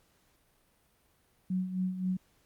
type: tone with tremolo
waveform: sine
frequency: 185 Hz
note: F#3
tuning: in tune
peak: -27 dBFS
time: 1.5-2.17 s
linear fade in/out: 5 ms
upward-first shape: sine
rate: 3.8 Hz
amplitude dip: 65%
effects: pink hiss -69 dBFS RMS until 2.45 s + Opus 48 kbps